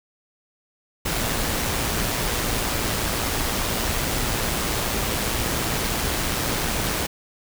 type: noise with amplitude modulation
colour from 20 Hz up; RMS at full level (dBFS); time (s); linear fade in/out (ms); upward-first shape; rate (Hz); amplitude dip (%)
pink; -23; 1.05-7.07; 10; sine; 115; 30
effects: none